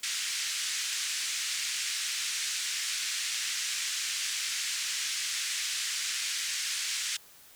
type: band-pass noise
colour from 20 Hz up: white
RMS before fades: -33 dBFS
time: 0.03-7.17 s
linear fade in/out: 5 ms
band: 1700 to 7800 Hz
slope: 24 dB/octave
effects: white hiss -55 dBFS RMS until 7.55 s